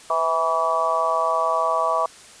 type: harmonic tone with a mistuned harmonic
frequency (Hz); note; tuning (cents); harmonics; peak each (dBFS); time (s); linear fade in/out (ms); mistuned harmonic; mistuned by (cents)
163.2; E3; -17; 3 / 4 / 5 / 6 / 7; -30 / -23 / -30 / -25 / -22; 0.1-2.06; 2; 3; +39
effects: white hiss -45 dBFS RMS until 2.4 s + resampled to 22050 Hz